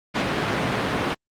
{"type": "band-pass noise", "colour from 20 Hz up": "pink", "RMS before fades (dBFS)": -24, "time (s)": [0.14, 1.15], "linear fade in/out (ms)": 20, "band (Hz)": [130, 2900], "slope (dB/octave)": 12, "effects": ["Opus 48 kbps"]}